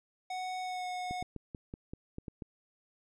square tone with pitch glide, 740 to 728.5 Hz, F#5 to F#5, 0 to -27 cents, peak -36 dBFS, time 0.3-1.23 s, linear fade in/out 5 ms, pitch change -27 cents, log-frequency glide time 0.61-0.86 s
clicks, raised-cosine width 3 ms, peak -28 dBFS, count 9, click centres 1.11 / 1.225 / 1.363 / 1.548 / 1.739 / 1.935 / 2.184 / 2.282 / 2.422 s
effects low-pass 7000 Hz 12 dB/octave

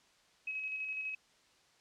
sine tone with tremolo, 2555 Hz, D#7, 45 cents sharp, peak -35 dBFS, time 0.47-1.15 s, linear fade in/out 5 ms, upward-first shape square, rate 12 Hz, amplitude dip 30%, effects white hiss -67 dBFS RMS until 1.8 s + low-pass 6000 Hz 12 dB/octave

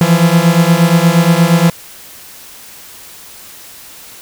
45% pulse beating tone pair, 164.81 / 173.31 Hz, E3 / F3, 0 / -13 cents, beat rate 8.5 Hz, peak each -10 dBFS, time 0.01-1.7 s, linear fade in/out 2 ms, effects white hiss -35 dBFS RMS until 4.21 s

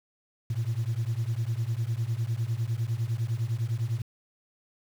sine beating tone pair, 110 / 119.9 Hz, A2 / A#2, 0 / +49 cents, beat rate 9.9 Hz, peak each -28 dBFS, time 0.5-4.02 s, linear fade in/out 5 ms, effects tanh soft clip ceiling -22 dBFS + 8-bit

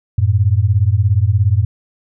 sine beating tone pair, 92.5 / 109.5 Hz, F#2 / A2, 0 / -8 cents, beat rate 17 Hz, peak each -13 dBFS, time 0.18-1.65 s, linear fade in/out 5 ms, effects none

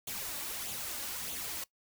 white noise with flanger, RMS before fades -39 dBFS, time 0.07-1.64 s, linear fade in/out 5 ms, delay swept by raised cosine 0.28 to 3.58 ms, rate 1.6 Hz, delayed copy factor +0.55, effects noise-tail reverb RT60 0.1 s tail -20 dB re dry

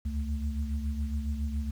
sine tone cluster, 69.3 / 76.5 / 221.1 Hz, C#2 / D#2 / A3, 0 / -29 / +9 cents, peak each -30 / -37 / -37 dBFS, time 0.05-1.71 s, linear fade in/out 10 ms, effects 9-bit

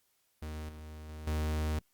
45% pulse tone with level steps, 77.2 Hz, D#2, 13 cents flat, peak -37 / -44 / -42 / -30 dBFS, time 0.42-1.79 s, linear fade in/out 5 ms, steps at 0.69 / 1.09 / 1.27 s, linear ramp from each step 2 ms, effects white hiss -74 dBFS RMS until 1.93 s + Opus 48 kbps

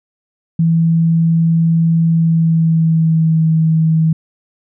sine tone with pitch glide, 164.81 to 160.3 Hz, E3 to E3, 0 to -48 cents, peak -9 dBFS, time 0.59-4.13 s, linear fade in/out 5 ms, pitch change -48 cents, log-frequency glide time 2.07-3.46 s, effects none

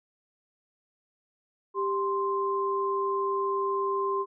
sine tone pair together, 394 / 1046.1 Hz, G4 / C6, +9 / -1 cents, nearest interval octave + perfect fourth, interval 1690 cents, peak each -28 dBFS, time 1.74-4.26 s, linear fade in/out 50 ms, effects none

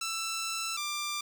10% pulse tone pair in turn, 1331 / 1185.8 Hz, E6 / D6, +16 / +16 cents, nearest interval major second, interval 200 cents, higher first, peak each -24 dBFS, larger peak neither, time 0.01-0.77 / 0.77-1.21 s, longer first, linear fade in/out 5 ms, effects 9-bit

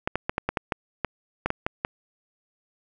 clicks, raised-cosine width 0.5 ms, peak -9 dBFS, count 12, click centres 0.075 / 0.156 / 0.295 / 0.381 / 0.49 / 0.572 / 0.722 / 1.047 / 1.46 / 1.504 / 1.665 / 1.849 s, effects none

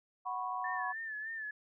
sine chord, F# suspended fourth, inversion none, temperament equal with one note detuned, 740 / 987.8 / 1102.3 Hz, F#5 / B5 / C#6, 0 / 0 / -10 cents, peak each -39 dBFS, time 0.25-0.93 s, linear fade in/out 20 ms
sine tone with vibrato, 1760 Hz, A6, in tune, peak -38 dBFS, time 0.64-1.51 s, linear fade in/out 5 ms, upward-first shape sine, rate 3.3 Hz, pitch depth 60 cents each way
effects none

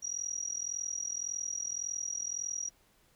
sine tone with amplitude modulation, 5750 Hz, F8, 50 cents sharp, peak -30 dBFS, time 0.02-2.7 s, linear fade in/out 20 ms, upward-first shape sine, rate 41.8 Hz, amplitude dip 90%, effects pink hiss -67 dBFS RMS until 3.15 s

